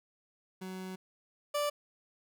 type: tone pair in turn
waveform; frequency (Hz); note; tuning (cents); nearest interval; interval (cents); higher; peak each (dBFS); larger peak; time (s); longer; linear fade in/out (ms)
30% pulse; 186.8 / 585.9; F#3 / D5; +17 / -4; octave + minor sixth; 1979; second; -37 / -27; second; 0.61-0.96 / 1.54-1.7; first; 10
effects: none